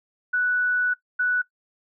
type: tone pair in turn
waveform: sine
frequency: 1480 / 1480 Hz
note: F#6 / F#6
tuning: 0 / 0 cents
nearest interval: unison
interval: 0 cents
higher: neither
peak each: -19 dBFS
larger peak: neither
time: 0.33-0.94 / 1.19-1.42 s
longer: first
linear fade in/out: 10 ms
effects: noise-tail reverb RT60 0.1 s tail -18 dB re dry